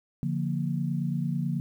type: chord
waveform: sine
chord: Bb major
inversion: first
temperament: just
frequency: 145.68 / 174.81 / 233.1 Hz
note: D3 / F3 / Bb3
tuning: -14 / +2 / 0 cents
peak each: -29 / -30 / -33 dBFS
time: 0.23-1.6 s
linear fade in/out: 0 ms
effects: 10-bit